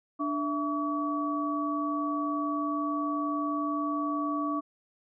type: tone cluster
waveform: sine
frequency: 294.8 / 664 / 1137 Hz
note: D4 / E5 / C#6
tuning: +7 / +12 / +44 cents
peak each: -30 / -38 / -31 dBFS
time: 0.19-4.61 s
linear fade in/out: 20 ms
effects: none